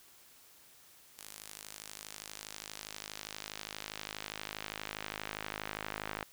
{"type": "tone with band-pass filter sweep", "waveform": "sawtooth", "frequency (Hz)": 52.4, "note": "G#1", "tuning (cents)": 16, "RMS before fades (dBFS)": -45, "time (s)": [1.18, 6.23], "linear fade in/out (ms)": 0, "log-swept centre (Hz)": [11000, 1700], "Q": 0.83, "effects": ["white hiss -60 dBFS RMS until 6.32 s"]}